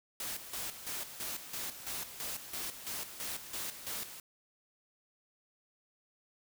white noise with tremolo, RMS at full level -39 dBFS, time 0.2-4.2 s, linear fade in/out 2 ms, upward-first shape square, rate 3 Hz, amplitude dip 65%, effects none

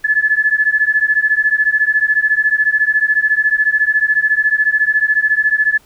sine beating tone pair, 1717 / 1731 Hz, A6 / A6, -43 / -29 cents, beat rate 14 Hz, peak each -14 dBFS, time 0.04-5.78 s, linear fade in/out 10 ms, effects pink hiss -50 dBFS RMS until 5.85 s

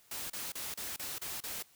white noise bursts, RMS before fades -40 dBFS, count 7, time 0.11-1.626 s, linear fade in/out 5 ms, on 190 ms, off 31 ms, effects white hiss -64 dBFS RMS until 1.75 s

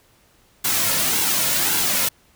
white noise with flanger, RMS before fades -20 dBFS, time 0.64-2.09 s, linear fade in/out 10 ms, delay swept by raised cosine 1.6 to 2.59 ms, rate 1.8 Hz, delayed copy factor -0.55, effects pink hiss -57 dBFS RMS until 2.35 s

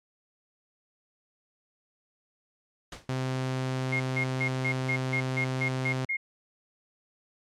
pink noise with exponential decay, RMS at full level -36 dBFS, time 2.92-3.11 s, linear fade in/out 5 ms, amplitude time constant 41 ms
sawtooth tone, 130.1 Hz, C3, 9 cents flat, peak -24 dBFS, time 3.09-6.05 s, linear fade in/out 2 ms
sine tone bursts, 2142 Hz, C7, 40 cents sharp, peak -26 dBFS, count 10, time 3.92-6.17 s, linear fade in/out 10 ms, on 81 ms, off 160 ms
effects low-pass 7000 Hz 12 dB/octave + MP3 96 kbps

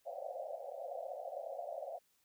white band-pass noise, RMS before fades -44 dBFS, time 0.05-1.99 s, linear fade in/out 20 ms, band 520 to 740 Hz, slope 96 dB/octave, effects white hiss -75 dBFS RMS until 2.24 s

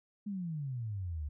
sine exponential sweep, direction down, 211.7 to 70.4 Hz, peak -35 dBFS, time 0.26-1.29 s, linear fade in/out 10 ms, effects none

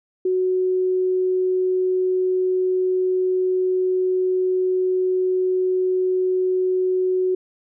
sine tone, 370 Hz, F#4, in tune, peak -17 dBFS, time 0.25-7.35 s, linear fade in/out 5 ms, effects none

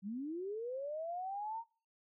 sine linear sweep, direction up, 183.8 to 932.3 Hz, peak -38 dBFS, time 0.02-1.64 s, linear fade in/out 50 ms, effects noise-tail reverb RT60 0.4 s tail -23 dB re dry

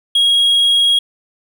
triangle tone, 3292 Hz, G#7, 16 cents flat, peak -8 dBFS, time 0.15-0.99 s, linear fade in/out 5 ms, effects none

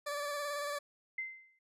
20% pulse tone with vibrato, 580 Hz, D5, 22 cents flat, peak -31 dBFS, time 0.06-0.79 s, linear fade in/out 10 ms, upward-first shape square, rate 18 Hz, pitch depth 23 cents each way
sine tone with exponential decay, 2073 Hz, C7, 17 cents flat, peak -33 dBFS, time 1.18-1.59 s, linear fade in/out 5 ms, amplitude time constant 88 ms
effects resampled to 32000 Hz

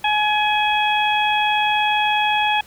harmonic tone with a mistuned harmonic, 844 Hz, G#5, 28 cents sharp, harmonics 1 / 2 / 3 / 4, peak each -18 / -25 / -22 / -24 dBFS, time 0.04-2.61 s, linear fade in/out 5 ms, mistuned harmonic 4, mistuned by -28 cents, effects pink hiss -47 dBFS RMS until 2.66 s

